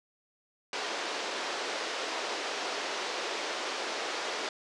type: band-pass noise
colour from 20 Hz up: pink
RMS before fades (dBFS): -35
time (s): 0.73-4.49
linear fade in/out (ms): 2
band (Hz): 370 to 5900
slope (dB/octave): 24
effects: resampled to 24000 Hz